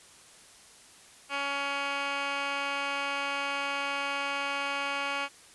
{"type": "tone with band-pass filter", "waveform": "15% pulse", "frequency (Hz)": 280.3, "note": "C#4", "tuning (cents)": 19, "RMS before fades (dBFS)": -32, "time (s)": [1.29, 5.29], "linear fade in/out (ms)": 50, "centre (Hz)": 2000, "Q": 2.3, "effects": ["white hiss -54 dBFS RMS until 5.54 s", "resampled to 24000 Hz"]}